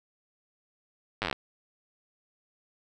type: slowing click train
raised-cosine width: 0.3 ms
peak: -13 dBFS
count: 10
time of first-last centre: 1.22-1.328 s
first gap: 9 ms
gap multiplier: 1.07
effects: none